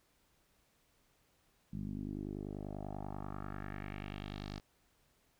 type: tone with low-pass filter sweep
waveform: 10% pulse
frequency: 50.2 Hz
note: G1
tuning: 42 cents sharp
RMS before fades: -43 dBFS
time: 1.73-4.6 s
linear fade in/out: 5 ms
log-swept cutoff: 190 to 5000 Hz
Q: 2.7
effects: pink hiss -73 dBFS RMS until 5.39 s